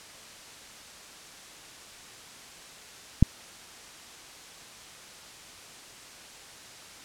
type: click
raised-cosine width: 5 ms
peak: -3 dBFS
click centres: 3.226 s
effects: white hiss -47 dBFS RMS until 7.04 s + low-pass 8000 Hz 12 dB/octave